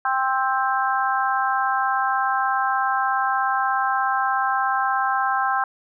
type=harmonic tone; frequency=263.3 Hz; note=C4; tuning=11 cents sharp; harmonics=3 / 4 / 5 / 6; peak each=-23 / -24 / -25 / -26 dBFS; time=0.05-5.64 s; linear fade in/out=2 ms; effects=none